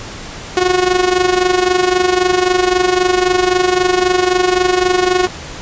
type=tone with amplitude modulation; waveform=sawtooth; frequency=364.4 Hz; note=F#4; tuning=26 cents flat; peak=-4 dBFS; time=0.57-5.27 s; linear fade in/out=0 ms; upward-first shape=sine; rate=23.8 Hz; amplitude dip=70%; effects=pink hiss -29 dBFS RMS until 5.61 s + resampled to 16000 Hz